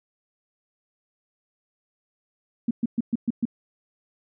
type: tone bursts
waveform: sine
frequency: 233.1 Hz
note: A#3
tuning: in tune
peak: -19 dBFS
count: 6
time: 2.68-3.454 s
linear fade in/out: 5 ms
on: 29 ms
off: 120 ms
effects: none